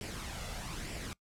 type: noise with flanger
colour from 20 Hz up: pink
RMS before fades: -41 dBFS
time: 0.01-1.13 s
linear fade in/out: 0 ms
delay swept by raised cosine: 0.38 to 1.48 ms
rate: 1.1 Hz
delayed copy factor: +0.5
effects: noise-tail reverb RT60 0.1 s tail -22 dB re dry + low-pass 10000 Hz 12 dB/octave